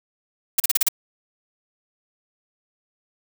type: noise bursts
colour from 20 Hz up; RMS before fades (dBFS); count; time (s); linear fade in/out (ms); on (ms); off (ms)
blue; -17; 6; 0.58-0.886; 5; 21; 36
effects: none